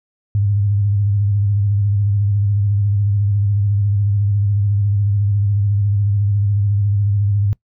sine tone with vibrato, 101.5 Hz, G#2, 39 cents flat, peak -13 dBFS, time 0.35-7.53 s, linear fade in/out 0 ms, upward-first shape square, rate 14 Hz, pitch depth 40 cents each way, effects noise-tail reverb RT60 0.1 s tail -22 dB re dry

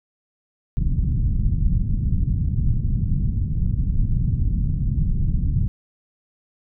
pink low-pass noise, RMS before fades -20 dBFS, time 0.77-5.68 s, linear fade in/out 0 ms, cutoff 170 Hz, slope 24 dB/octave, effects none

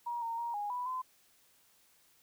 sine tone with pitch steps, 951 / 920 / 940 / 824 / 987 / 1023 Hz, A#5 / A#5 / A#5 / G#5 / B5 / C6, +34 / -23 / +14 / -14 / -1 / -39 cents, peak -34 dBFS, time 0.06-1.02 s, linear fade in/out 10 ms, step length 160 ms, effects white hiss -67 dBFS RMS until 2.22 s

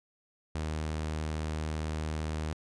sawtooth tone, 77.7 Hz, D#2, 2 cents flat, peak -28 dBFS, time 0.55-2.53 s, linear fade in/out 0 ms, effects resampled to 22050 Hz

